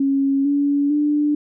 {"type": "tone with pitch steps", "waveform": "sine", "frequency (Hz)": [274.5, 284.8, 295.6], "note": ["C#4", "C#4", "D4"], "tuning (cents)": [-17, 47, 11], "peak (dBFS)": -15, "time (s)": [0, 1.35], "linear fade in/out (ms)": 5, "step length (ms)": 450, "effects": []}